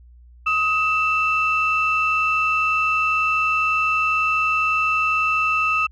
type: tone pair together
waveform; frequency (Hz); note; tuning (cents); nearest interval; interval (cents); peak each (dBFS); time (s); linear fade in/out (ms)
sine; 1263 / 2662; D#6 / E7; +26 / +16; octave + minor second; 1290; -19; 0.46-5.87; 10
effects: tanh soft clip ceiling -10 dBFS + added 60 Hz sine -44 dBFS peak until 5.91 s